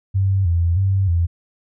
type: tone with vibrato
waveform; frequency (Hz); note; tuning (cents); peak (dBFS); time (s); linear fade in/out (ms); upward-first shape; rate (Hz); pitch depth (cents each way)
sine; 90.8; F#2; -32; -14; 0.14-1.27; 20; square; 1.6; 110
effects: none